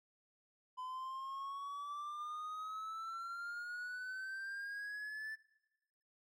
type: exponential sweep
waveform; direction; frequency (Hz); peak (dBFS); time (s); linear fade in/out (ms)
triangle; up; 1010 to 1763; -40; 0.77-5.36; 20
effects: noise-tail reverb RT60 1.0 s tail -20 dB re dry